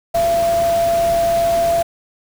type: tone in noise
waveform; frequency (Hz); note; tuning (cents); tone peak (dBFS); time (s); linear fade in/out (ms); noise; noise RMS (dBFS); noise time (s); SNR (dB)
sine; 677; E5; +46; -13; 0.14-1.83; 10; pink; -28; 0.14-1.83; +12
effects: none

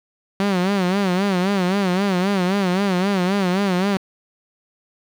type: tone with vibrato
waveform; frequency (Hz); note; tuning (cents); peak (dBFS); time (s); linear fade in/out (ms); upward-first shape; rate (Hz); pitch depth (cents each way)
sawtooth; 190; F#3; +46; -13; 0.4-3.97; 0; sine; 3.8; 120
effects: low-pass 5000 Hz 12 dB/octave + 7-bit

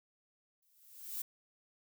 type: noise with exponential growth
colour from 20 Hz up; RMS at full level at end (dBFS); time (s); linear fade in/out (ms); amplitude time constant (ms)
violet; -37; 0.62-1.22; 5; 130
effects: none

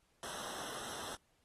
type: noise with comb filter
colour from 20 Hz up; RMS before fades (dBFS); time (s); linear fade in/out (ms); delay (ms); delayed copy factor
pink; -45; 0.23-1.15; 0; 0.43; -0.95
effects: pink hiss -75 dBFS RMS until 1.44 s + AAC 32 kbps

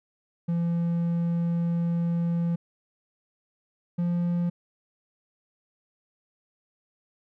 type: tone pair in turn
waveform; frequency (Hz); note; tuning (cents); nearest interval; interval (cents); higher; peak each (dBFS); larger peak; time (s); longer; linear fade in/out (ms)
triangle; 170 / 173.67; F3 / F3; -46 / -9; unison; 37; second; -21 / -21; neither; 0.48-2.56 / 3.98-4.5; first; 10
effects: none

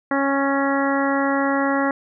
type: harmonic tone with a mistuned harmonic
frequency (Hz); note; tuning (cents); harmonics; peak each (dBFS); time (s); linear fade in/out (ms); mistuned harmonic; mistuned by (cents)
275.9; C#4; -8; 1 / 2 / 3 / 4 / 5 / 6 / 7; -21 / -24 / -26 / -27 / -28 / -29 / -29; 0.11-1.91; 2; 6; +19
effects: none

